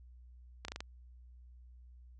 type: slowing click train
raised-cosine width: 0.2 ms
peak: -23 dBFS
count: 5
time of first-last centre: 0.65-0.805 s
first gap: 33 ms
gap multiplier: 1.11
effects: added 61 Hz sine -53 dBFS peak until 2.19 s + resampled to 22050 Hz